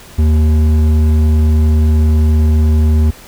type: tone with hard clipping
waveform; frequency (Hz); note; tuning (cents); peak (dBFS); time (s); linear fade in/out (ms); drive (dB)
triangle; 77.5; D#2; -6; -9; 0.18-3.11; 10; 12
effects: pink hiss -37 dBFS RMS until 3.27 s